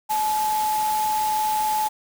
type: tone in noise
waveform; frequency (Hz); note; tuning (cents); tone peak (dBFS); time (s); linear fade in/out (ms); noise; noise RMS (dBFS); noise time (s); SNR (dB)
sine; 858; A5; -44; -20; 0.09-1.89; 20; white; -32; 0.09-1.89; +9
effects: none